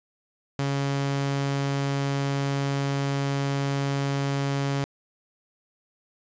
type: tone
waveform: sawtooth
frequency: 139.2 Hz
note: C#3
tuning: 8 cents sharp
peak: -20 dBFS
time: 0.59-4.84 s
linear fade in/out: 0 ms
effects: resampled to 16000 Hz + 8-bit